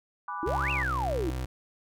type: chord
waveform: sine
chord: G# half-diminished seventh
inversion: none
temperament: equal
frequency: 830.6 / 987.8 / 1174.7 / 1480 Hz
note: G#5 / B5 / D6 / F#6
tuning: 0 / 0 / 0 / 0 cents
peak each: -41 / -36 / -36 / -42 dBFS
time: 0.28-0.83 s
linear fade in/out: 2 ms
type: exponential two-way sweep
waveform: sine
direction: up then down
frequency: 299.3 to 2824 to 299.3 Hz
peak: -28 dBFS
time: 0.43-1.3 s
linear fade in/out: 0 ms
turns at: 0.71 s
type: tone with pitch glide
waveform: 30% pulse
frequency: 68 to 63.81 Hz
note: C#2 to C2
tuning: -33 to -43 cents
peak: -28 dBFS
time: 0.46-1.46 s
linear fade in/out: 10 ms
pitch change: -110 cents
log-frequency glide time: 0.75-0.83 s
effects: none